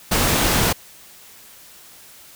pink noise, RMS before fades -18 dBFS, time 0.11-0.73 s, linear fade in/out 10 ms, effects white hiss -45 dBFS RMS until 2.35 s

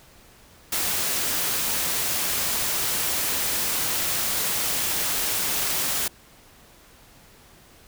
white noise, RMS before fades -25 dBFS, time 0.72-6.08 s, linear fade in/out 5 ms, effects pink hiss -52 dBFS RMS until 7.87 s

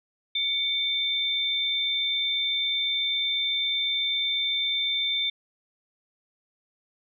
sine tone pair together, 2245 / 3566 Hz, C#7 / A7, +21 / +22 cents, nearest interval minor sixth, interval 801 cents, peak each -32 / -24 dBFS, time 0.35-5.3 s, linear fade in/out 5 ms, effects none

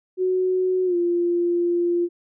sine tone with pitch glide, 370 to 347.2 Hz, F#4 to F4, 0 to -10 cents, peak -18 dBFS, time 0.17-2.09 s, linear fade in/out 50 ms, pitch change -110 cents, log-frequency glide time 0.85-0.96 s, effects none

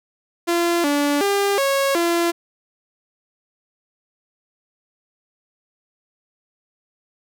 sawtooth tone with pitch steps, 342.8 / 288.6 / 400.4 / 550 / 341.1 Hz, F4 / D4 / G4 / C#5 / F4, -32 / -30 / +37 / -14 / -41 cents, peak -13 dBFS, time 0.47-2.32 s, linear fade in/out 20 ms, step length 370 ms, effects none

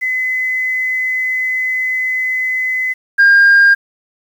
sine tone pair in turn, 2027 / 1608.8 Hz, B6 / G6, +45 / +44 cents, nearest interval major third, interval 401 cents, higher first, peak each -14 / -3 dBFS, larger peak second, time 0.01-2.94 / 3.18-3.75 s, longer first, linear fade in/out 20 ms, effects tanh soft clip ceiling -3 dBFS + 7-bit

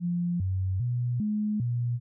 sine tone with pitch steps, 174.5 / 94.1 / 122 / 211.2 / 120.4 Hz, F3 / F#2 / B2 / G#3 / B2, -1 / +30 / -21 / +29 / -44 cents, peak -25 dBFS, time 0-2 s, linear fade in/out 50 ms, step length 400 ms, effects none

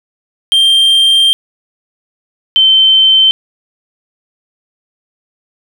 triangle / sine tone pair in turn, 3172 / 3094 Hz, G7 / G7, +20 / -23 cents, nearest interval unison, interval 43 cents, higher first, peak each -4 dBFS, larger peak neither, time 0.52-1.33 / 2.56-3.31 s, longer first, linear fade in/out 0 ms, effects none

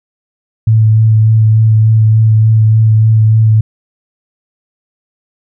sine tone with vibrato, 110 Hz, A2, in tune, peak -4 dBFS, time 0.67-3.61 s, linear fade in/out 5 ms, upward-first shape sine, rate 3.4 Hz, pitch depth 15 cents each way, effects none

